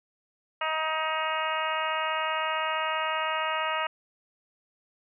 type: harmonic tone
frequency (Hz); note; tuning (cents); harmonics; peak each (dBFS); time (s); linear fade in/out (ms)
315.3; D#4; +23; 2 / 3 / 4 / 5 / 6 / 7 / 8 / 9; -34 / -32 / -31 / -38 / -36 / -39 / -38 / -36; 0.61-3.87; 5
effects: none